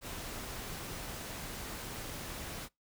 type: noise with amplitude modulation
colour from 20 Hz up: pink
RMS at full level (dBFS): -41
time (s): 0.01-2.69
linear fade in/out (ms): 50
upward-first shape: sine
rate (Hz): 273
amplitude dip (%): 30
effects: noise-tail reverb RT60 0.2 s tail -25 dB re dry